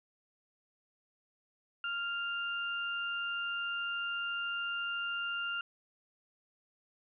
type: tone pair together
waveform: sine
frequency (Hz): 1396.9 / 2794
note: F6 / F7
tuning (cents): 0 / 0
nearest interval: octave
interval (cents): 1200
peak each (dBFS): -35 / -38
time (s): 1.84-5.61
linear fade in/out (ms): 2
effects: none